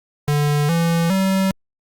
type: tone with pitch steps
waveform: square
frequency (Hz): 146.83 / 167.69 / 191.52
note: D3 / E3 / G3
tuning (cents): 0 / +30 / -40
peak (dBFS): -16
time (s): 0.28-1.51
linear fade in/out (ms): 0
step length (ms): 410
effects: Opus 48 kbps